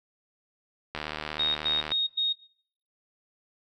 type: click train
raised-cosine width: 0.3 ms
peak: -16 dBFS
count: 75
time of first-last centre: 0.95-1.919 s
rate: 76.4 Hz
type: tone bursts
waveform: sine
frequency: 3729 Hz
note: A#7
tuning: in tune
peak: -23 dBFS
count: 4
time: 1.39-2.33 s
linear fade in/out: 10 ms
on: 160 ms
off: 100 ms
effects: noise-tail reverb RT60 0.6 s tail -21 dB re dry